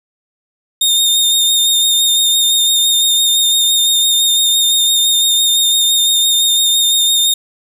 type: tone with vibrato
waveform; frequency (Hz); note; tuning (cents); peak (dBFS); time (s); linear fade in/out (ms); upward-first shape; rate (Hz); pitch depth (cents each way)
sawtooth; 3667; A#7; -29; -7; 0.81-7.34; 5; sine; 5.9; 23
effects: none